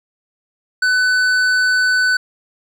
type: tone with hard clipping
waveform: sine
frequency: 1500 Hz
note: F#6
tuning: 23 cents sharp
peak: -14 dBFS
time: 0.82-2.17 s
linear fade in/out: 5 ms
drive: 9 dB
effects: none